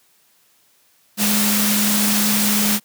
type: tone in noise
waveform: sine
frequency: 208.5 Hz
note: G#3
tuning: 7 cents sharp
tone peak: -19 dBFS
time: 1.17-2.8 s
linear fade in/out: 50 ms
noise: white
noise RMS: -19 dBFS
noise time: 1.17-2.8 s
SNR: -3 dB
effects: white hiss -58 dBFS RMS until 2.84 s + high-pass 100 Hz 12 dB/octave